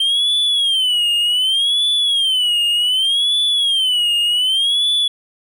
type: tone with vibrato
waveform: triangle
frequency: 3136 Hz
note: G7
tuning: in tune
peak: -12 dBFS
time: 0-5.08 s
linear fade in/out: 5 ms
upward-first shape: sine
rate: 0.66 Hz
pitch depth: 170 cents each way
effects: none